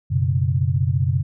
sine chord, F# suspended fourth, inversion none, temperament equal, 92.5 / 123.47 / 138.59 Hz, F#2 / B2 / C#3, 0 / 0 / 0 cents, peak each -21 dBFS, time 0.1-1.23 s, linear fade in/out 20 ms, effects none

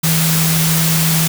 sine tone in noise, 162.1 Hz, E3, 29 cents flat, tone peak -14 dBFS, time 0.03-1.28 s, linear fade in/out 10 ms, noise white, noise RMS -17 dBFS, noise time 0.03-1.28 s, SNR 0 dB, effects none

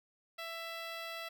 10% pulse tone with notch filter, 664 Hz, E5, 12 cents sharp, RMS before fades -43 dBFS, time 0.38-1.29 s, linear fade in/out 10 ms, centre 9400 Hz, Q 1.7, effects none

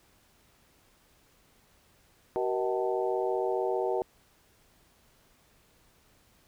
harmonic tone with a mistuned harmonic, 126.3 Hz, B2, 39 cents sharp, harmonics 3 / 4 / 5 / 6 / 7, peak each -30 / -32 / -34 / -36 / -37 dBFS, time 2.36-4.02 s, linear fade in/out 0 ms, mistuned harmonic 4, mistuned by -110 cents, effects pink hiss -64 dBFS RMS until 6.47 s

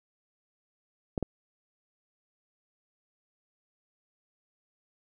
clicks, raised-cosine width 2 ms, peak -16 dBFS, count 2, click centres 1.178 / 1.227 s, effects none

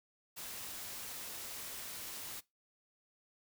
white noise, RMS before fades -45 dBFS, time 0.36-2.41 s, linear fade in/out 20 ms, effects noise-tail reverb RT60 0.2 s tail -21 dB re dry

